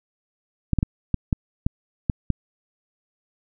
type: clicks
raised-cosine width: 5 ms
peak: -7 dBFS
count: 8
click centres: 0.733 / 0.787 / 0.829 / 1.143 / 1.328 / 1.665 / 2.098 / 2.303 s
effects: none